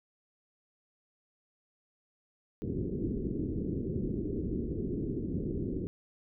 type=low-pass noise; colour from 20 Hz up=white; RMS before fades=-34 dBFS; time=2.62-5.87 s; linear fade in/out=0 ms; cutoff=400 Hz; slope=48 dB/octave; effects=none